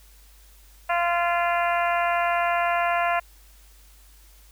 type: harmonic tone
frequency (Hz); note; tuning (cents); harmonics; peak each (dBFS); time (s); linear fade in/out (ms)
345.5; F4; -19; 2 / 3 / 4 / 5 / 6 / 7 / 8; -23 / -27 / -29 / -31 / -33 / -34 / -35; 0.89-3.2; 10
effects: added 50 Hz sine -50 dBFS peak until 4.51 s + white hiss -56 dBFS RMS until 4.51 s